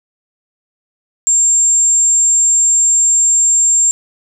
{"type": "tone", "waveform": "sine", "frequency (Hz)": 7400, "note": "A#8", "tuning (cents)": -14, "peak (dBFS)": -8, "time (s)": [1.27, 3.91], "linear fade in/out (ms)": 0, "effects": []}